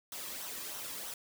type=noise with flanger; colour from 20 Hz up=white; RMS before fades=-42 dBFS; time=0.12-1.14 s; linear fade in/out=2 ms; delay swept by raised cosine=0.42 to 1.41 ms; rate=3.1 Hz; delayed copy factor=-0.5; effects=none